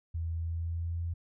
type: tone with pitch glide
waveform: sine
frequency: 82.6 to 84.78 Hz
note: E2 to E2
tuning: +4 to +49 cents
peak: -31 dBFS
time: 0.14-1.14 s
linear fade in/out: 10 ms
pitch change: +45 cents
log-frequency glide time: 0.34-1.02 s
effects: none